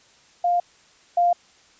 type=tone pair in turn; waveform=sine; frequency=702 / 699.2 Hz; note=F5 / F5; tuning=+9 / +2 cents; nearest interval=unison; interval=7 cents; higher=first; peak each=-17 / -15 dBFS; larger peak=second; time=0.44-0.6 / 1.17-1.33 s; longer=neither; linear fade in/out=5 ms; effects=white hiss -55 dBFS RMS until 1.79 s + resampled to 16000 Hz